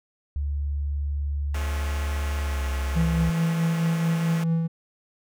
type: tone with pitch glide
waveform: sine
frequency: 71.8 to 67.77 Hz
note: D2 to C#2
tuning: -39 to -39 cents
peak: -24 dBFS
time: 0.36-3.3 s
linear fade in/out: 0 ms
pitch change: -100 cents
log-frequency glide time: 2.46-2.64 s
type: chord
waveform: 5% pulse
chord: F augmented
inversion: none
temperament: equal with one note detuned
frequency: 174.61 / 214.7 / 277.2 Hz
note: F3 / A3 / C#4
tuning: 0 / -42 / 0 cents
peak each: -28 / -26 / -29 dBFS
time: 1.54-4.44 s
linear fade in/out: 5 ms
type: tone with tremolo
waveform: triangle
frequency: 164.81 Hz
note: E3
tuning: in tune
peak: -17 dBFS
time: 2.95-4.68 s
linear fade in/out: 20 ms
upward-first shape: triangle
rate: 4.6 Hz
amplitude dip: 40%
effects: none